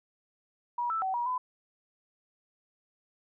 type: tone with pitch steps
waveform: sine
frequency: 962 / 1321 / 760 / 957 / 1007 Hz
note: B5 / E6 / F#5 / A#5 / B5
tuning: -46 / +3 / +46 / +45 / +33 cents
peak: -28 dBFS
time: 0.78-1.38 s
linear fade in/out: 5 ms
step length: 120 ms
effects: none